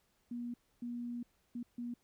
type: tone bursts at uneven times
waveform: sine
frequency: 240 Hz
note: B3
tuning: 49 cents flat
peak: -38 dBFS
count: 4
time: 0.31-0.54 / 0.82-1.23 / 1.55-1.63 / 1.78-1.94 s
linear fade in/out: 5 ms
effects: pink hiss -75 dBFS RMS until 2.03 s